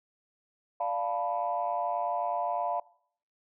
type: chord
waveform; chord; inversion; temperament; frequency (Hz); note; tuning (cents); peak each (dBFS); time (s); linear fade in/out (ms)
sine; B half-diminished seventh; first; equal; 587.3 / 698.5 / 880 / 987.8; D5 / F5 / A5 / B5; 0 / 0 / 0 / 0; -35 / -30 / -35 / -34; 0.8-2.8; 5
effects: noise-tail reverb RT60 0.6 s tail -22 dB re dry + tanh soft clip ceiling -18 dBFS